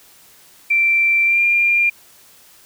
sine tone with pitch glide, 2349 to 2396 Hz, D7 to D7, 0 to +34 cents, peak -12 dBFS, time 0.7-1.9 s, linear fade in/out 10 ms, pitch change +34 cents, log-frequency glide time 1.25-1.41 s, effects white hiss -48 dBFS RMS until 2.65 s

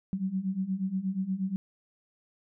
sine beating tone pair, 185 / 193.4 Hz, F#3 / G3, 0 / -23 cents, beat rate 8.4 Hz, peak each -33 / -30 dBFS, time 0.13-1.56 s, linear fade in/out 0 ms, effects none

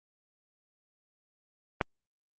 click, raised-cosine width 0.5 ms, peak -10 dBFS, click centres 1.812 s, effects Opus 32 kbps

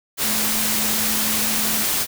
sine tone in noise, 215.8 Hz, A3, 33 cents flat, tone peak -29 dBFS, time 0.23-1.86 s, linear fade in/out 50 ms, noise white, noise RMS -21 dBFS, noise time 0.17-2.07 s, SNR -11 dB, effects none

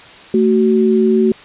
sine tone pair together, 222.9 / 374.9 Hz, A3 / F#4, +23 / +23 cents, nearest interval major sixth, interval 900 cents, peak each -12 dBFS, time 0.34-1.32 s, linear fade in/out 2 ms, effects white hiss -38 dBFS RMS until 1.44 s + resampled to 8000 Hz

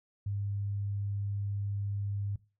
sine tone, 100.8 Hz, G2, 49 cents sharp, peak -31 dBFS, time 0.26-2.36 s, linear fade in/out 5 ms, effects noise-tail reverb RT60 0.3 s tail -19 dB re dry

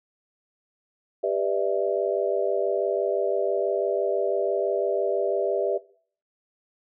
sine chord, E minor seventh, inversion first, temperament just, 395.6 / 494.4 / 593.3 / 659.3 Hz, G4 / B4 / D5 / E5, +16 / +2 / +18 / 0 cents, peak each -27 / -28 / -27 / -27 dBFS, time 1.23-5.78 s, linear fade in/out 10 ms, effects noise-tail reverb RT60 0.5 s tail -20 dB re dry

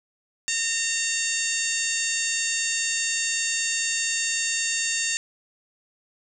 harmonic tone with a mistuned harmonic, 915 Hz, A#5, 32 cents flat, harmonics 2 / 3 / 4 / 5 / 6 / 7 / 8 / 9, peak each -31 / -30 / -34 / -33 / -38 / -31 / -28 / -36 dBFS, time 0.48-5.17 s, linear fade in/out 0 ms, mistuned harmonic 8, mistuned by -32 cents, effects 9-bit

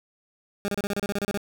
20% pulse tone bursts, 202.6 Hz, G#3, 43 cents flat, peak -20 dBFS, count 12, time 0.65-1.374 s, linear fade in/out 0 ms, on 31 ms, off 32 ms, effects none

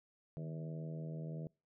harmonic tone with a mistuned harmonic, 81 Hz, E2, 30 cents flat, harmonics 2 / 3 / 4 / 5 / 6 / 7 / 8, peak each -41 / -54 / -55 / -56 / -54 / -57 / -56 dBFS, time 0.37-1.47 s, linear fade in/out 0 ms, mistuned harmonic 2, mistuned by -61 cents, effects noise-tail reverb RT60 0.3 s tail -26 dB re dry

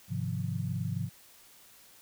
sine chord, F minor seventh, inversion first, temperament equal, 103.83 / 130.81 / 155.56 / 174.61 Hz, Ab2 / C3 / Eb3 / F3, 0 / 0 / 0 / 0 cents, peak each -35 / -35 / -39 / -36 dBFS, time 0.08-1.1 s, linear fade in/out 50 ms, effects white hiss -57 dBFS RMS until 2.01 s

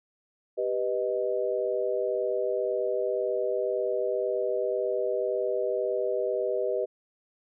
sine chord, G augmented, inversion none, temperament equal, 392 / 493.9 / 622.3 Hz, G4 / B4 / D#5, 0 / 0 / 0 cents, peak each -30 / -29 / -30 dBFS, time 0.57-6.86 s, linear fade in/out 20 ms, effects none

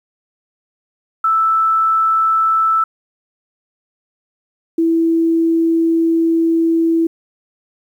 sine tone pair in turn, 1318.5 / 329.6 Hz, E6 / E4, 0 / 0 cents, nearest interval 2 octaves, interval 2400 cents, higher first, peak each -11 dBFS, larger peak neither, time 1.24-2.84 / 4.78-7.07 s, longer second, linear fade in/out 5 ms, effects 8-bit

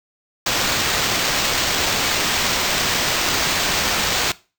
white noise with sample-and-hold, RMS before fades -20 dBFS, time 0.46-4.32 s, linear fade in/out 5 ms, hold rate 11025 Hz, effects noise-tail reverb RT60 0.3 s tail -19 dB re dry

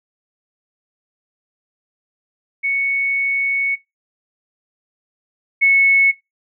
sine tone pair in turn, 2217 / 2202 Hz, C#7 / C#7, 0 / -12 cents, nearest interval unison, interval 12 cents, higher first, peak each -16 / -9 dBFS, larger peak second, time 2.63-3.76 / 5.61-6.12 s, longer first, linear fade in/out 20 ms, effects noise-tail reverb RT60 0.2 s tail -20 dB re dry

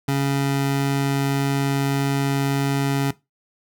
25% pulse tone, 138.59 Hz, C#3, in tune, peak -15 dBFS, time 0.08-3.11 s, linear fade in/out 5 ms, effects noise-tail reverb RT60 0.2 s tail -18 dB re dry

